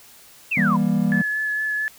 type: exponential sweep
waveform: sine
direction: down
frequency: 2794 to 938 Hz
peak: -19 dBFS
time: 0.51-0.77 s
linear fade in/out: 10 ms
type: chord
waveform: triangle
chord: E diminished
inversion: none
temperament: just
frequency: 164.81 / 197.78 / 237.3 Hz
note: E3 / G3 / Bb3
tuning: 0 / +16 / +31 cents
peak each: -21 / -18 / -20 dBFS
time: 0.57-1.22 s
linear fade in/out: 5 ms
type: tone with vibrato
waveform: sine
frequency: 1717 Hz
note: A6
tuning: 43 cents flat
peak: -21 dBFS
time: 1.12-1.88 s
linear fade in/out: 0 ms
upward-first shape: sine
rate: 4.4 Hz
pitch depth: 13 cents each way
effects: tanh soft clip ceiling -4 dBFS + white hiss -48 dBFS RMS until 1.98 s